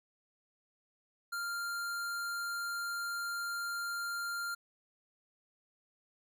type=tone; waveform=square; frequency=1394 Hz; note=F6; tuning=4 cents flat; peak=-36 dBFS; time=1.32-4.55 s; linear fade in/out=10 ms; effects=none